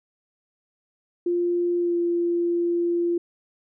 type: tone with pitch glide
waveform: sine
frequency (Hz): 349.2 to 344.6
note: F4 to F4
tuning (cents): 0 to -23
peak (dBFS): -20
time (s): 1.26-3.18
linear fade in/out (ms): 5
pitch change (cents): -23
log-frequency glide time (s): 1.78-1.96
effects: none